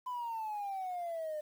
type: exponential sweep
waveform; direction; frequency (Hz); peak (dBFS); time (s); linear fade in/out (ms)
sine; down; 1012 to 599; -34; 0.06-1.41; 10
effects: tanh soft clip ceiling -34 dBFS + 10-bit